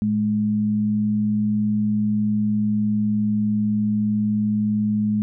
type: tone pair together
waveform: sine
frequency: 111 / 210.8 Hz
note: A2 / G#3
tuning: +16 / +26 cents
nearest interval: major seventh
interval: 1110 cents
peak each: -28 / -18 dBFS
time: 0.02-5.22 s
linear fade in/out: 0 ms
effects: none